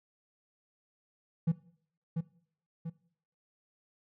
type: tone with echo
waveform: triangle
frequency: 164.81 Hz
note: E3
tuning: in tune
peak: -21 dBFS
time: 1.47-1.52 s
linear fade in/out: 10 ms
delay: 690 ms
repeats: 2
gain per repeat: -6 dB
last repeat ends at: 2.9 s
effects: noise-tail reverb RT60 0.6 s tail -20 dB re dry + tanh soft clip ceiling -18 dBFS